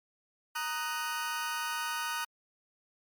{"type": "chord", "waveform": "sawtooth", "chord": "D# minor", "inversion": "second", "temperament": "just", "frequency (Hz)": [933.4, 1244.5, 1493.4], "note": ["A#5", "D#6", "F#6"], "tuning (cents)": [2, 0, 16], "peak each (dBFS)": -33, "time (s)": [0.55, 2.25], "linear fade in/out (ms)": 10, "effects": ["MP3 96 kbps"]}